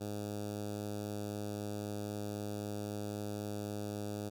10% pulse tone with notch filter, 103.83 Hz, G#2, in tune, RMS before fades -40 dBFS, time 0-4.3 s, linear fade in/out 20 ms, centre 2000 Hz, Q 0.57, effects none

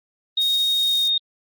sine tone with pitch glide, 3727 to 3701 Hz, A#7 to A#7, -1 to -13 cents, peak -17 dBFS, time 0.37-1.18 s, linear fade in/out 5 ms, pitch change -12 cents, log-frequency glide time 0.83-1.07 s
white high-pass noise, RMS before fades -35 dBFS, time 0.41-1.08 s, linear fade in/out 2 ms, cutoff 4500 Hz, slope 96 dB/octave
effects Opus 32 kbps

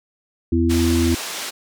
harmonic tone, 83.8 Hz, E2, 29 cents sharp, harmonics 1 / 3 / 4, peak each -19 / -19 / -19 dBFS, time 0.52-1.15 s, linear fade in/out 5 ms
white band-pass noise, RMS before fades -29 dBFS, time 0.69-1.51 s, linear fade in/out 20 ms, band 300 to 7300 Hz, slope 12 dB/octave
effects none

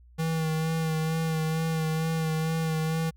square tone with vibrato, 160.2 Hz, E3, 49 cents flat, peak -26 dBFS, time 0.18-3.11 s, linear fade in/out 20 ms, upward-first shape sine, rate 2.2 Hz, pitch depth 24 cents each way, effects added 60 Hz sine -51 dBFS peak until 3.16 s

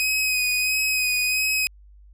sawtooth tone with vibrato, 2514 Hz, D#7, 17 cents sharp, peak -17 dBFS, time 0-1.67 s, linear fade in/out 0 ms, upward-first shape sine, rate 1.5 Hz, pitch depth 24 cents each way, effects added 50 Hz sine -46 dBFS peak until 2.13 s

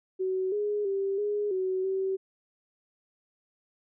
sine tone with pitch steps, 375.5 / 415.2 / 391.9 / 414.1 / 374.7 / 382.9 Hz, F#4 / G#4 / G4 / G#4 / F#4 / G4, +26 / 0 / 0 / -5 / +22 / -41 cents, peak -26 dBFS, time 0.19-2.17 s, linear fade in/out 20 ms, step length 330 ms, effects none

